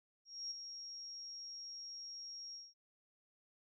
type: tone with ADSR envelope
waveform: sine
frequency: 5588 Hz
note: F8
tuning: in tune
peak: -39 dBFS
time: 0.25-2.74 s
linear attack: 260 ms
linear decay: 13 ms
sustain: -7 dB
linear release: 200 ms
effects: none